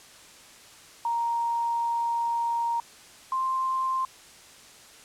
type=tone pair in turn; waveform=sine; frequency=934 / 1048.4 Hz; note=A#5 / C6; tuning=+3 / +3 cents; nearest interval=major second; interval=200 cents; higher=second; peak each=-24 dBFS; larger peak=neither; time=1.05-2.8 / 3.32-4.05 s; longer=first; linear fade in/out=2 ms; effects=white hiss -50 dBFS RMS until 5.04 s + low-pass 9000 Hz 12 dB/octave